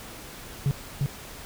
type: tone with echo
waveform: sine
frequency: 138.59 Hz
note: C#3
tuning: in tune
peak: -17 dBFS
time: 0.66-0.71 s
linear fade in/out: 0 ms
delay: 350 ms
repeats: 1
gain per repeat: -3 dB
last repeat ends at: 1.06 s
effects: tanh soft clip ceiling -19 dBFS + pink hiss -42 dBFS RMS until 1.45 s